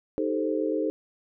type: chord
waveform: sine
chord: A half-diminished seventh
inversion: second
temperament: equal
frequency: 311.1 / 392 / 440 / 523.3 Hz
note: Eb4 / G4 / A4 / C5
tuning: 0 / 0 / 0 / 0 cents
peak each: -28 / -32 / -29 / -31 dBFS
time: 0.18-0.9 s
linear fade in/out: 0 ms
effects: none